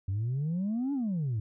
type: exponential two-way sweep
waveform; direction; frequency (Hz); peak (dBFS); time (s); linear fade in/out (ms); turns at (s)
sine; up then down; 92.5 to 290 to 101.8; -26; 0.08-1.4; 5; 0.93
effects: tanh soft clip ceiling -26 dBFS